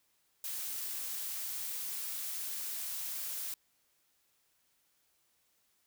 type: noise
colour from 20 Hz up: blue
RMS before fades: -39 dBFS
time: 0.44-3.54 s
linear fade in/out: 2 ms
effects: white hiss -74 dBFS RMS until 5.86 s